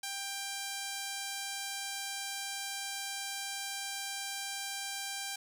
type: tone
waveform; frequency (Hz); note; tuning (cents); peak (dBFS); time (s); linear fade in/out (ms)
5% pulse; 791; G5; +15; -25; 0.03-5.36; 5
effects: none